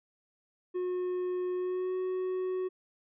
triangle tone with pitch glide, 362.6 to 370.4 Hz, F#4 to F#4, -35 to +2 cents, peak -28 dBFS, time 0.74-2.69 s, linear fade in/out 20 ms, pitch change +37 cents, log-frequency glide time 1.54-1.95 s, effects resampled to 8000 Hz

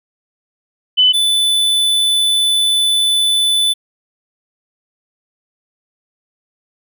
sine / square tone pair in turn, 3008 / 3497 Hz, F#7 / A7, +28 / -11 cents, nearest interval minor third, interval 261 cents, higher second, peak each -7 / -12 dBFS, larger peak first, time 0.97-1.13 / 1.13-3.74 s, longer second, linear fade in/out 20 ms, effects none

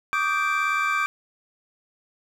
triangle tone cluster, 1150 / 1228 / 1569 / 2339 Hz, D6 / D#6 / G6 / D7, -37 / -23 / +1 / -8 cents, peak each -25 dBFS, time 0.13-1.06 s, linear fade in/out 0 ms, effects none

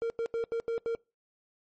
triangle tone bursts at uneven times, 460.9 Hz, A#4, 20 cents flat, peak -26 dBFS, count 6, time 0.02-0.1 / 0.19-0.26 / 0.34-0.44 / 0.52-0.6 / 0.68-0.78 / 0.86-0.95 s, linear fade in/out 0 ms, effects noise-tail reverb RT60 0.3 s tail -25 dB re dry + MP3 32 kbps

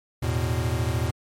square chord, E suspended fourth, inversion none, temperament equal, 82.41 / 110 / 123.47 Hz, E2 / A2 / B2, 0 / 0 / 0 cents, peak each -28 dBFS, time 0.22-1.11 s, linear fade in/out 10 ms, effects MP3 64 kbps

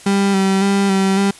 35% pulse tone with vibrato, 195.4 Hz, G3, 5 cents flat, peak -11 dBFS, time 0.06-1.31 s, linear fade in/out 5 ms, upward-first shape square, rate 1.8 Hz, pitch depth 23 cents each way, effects white hiss -40 dBFS RMS until 1.39 s + resampled to 24000 Hz

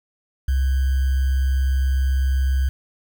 sine tone with sample-and-hold, 66.2 Hz, C2, 21 cents sharp, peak -16 dBFS, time 0.48-2.69 s, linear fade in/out 5 ms, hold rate 1575 Hz, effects none

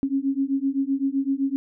sine beating tone pair, 269.2 / 277 Hz, C4 / C#4, +49 / -1 cents, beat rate 7.8 Hz, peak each -24 dBFS, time 0.03-1.56 s, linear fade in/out 0 ms, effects none

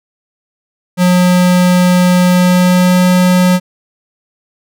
square tone with pitch glide, 180 to 181.46 Hz, F#3 to F#3, -47 to -33 cents, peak -7 dBFS, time 0.97-3.6 s, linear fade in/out 50 ms, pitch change +14 cents, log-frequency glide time 2.27-3.05 s, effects none

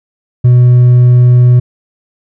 sine tone with hard clipping, 123.47 Hz, B2, in tune, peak -3 dBFS, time 0.44-1.6 s, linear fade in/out 10 ms, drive 2 dB, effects none

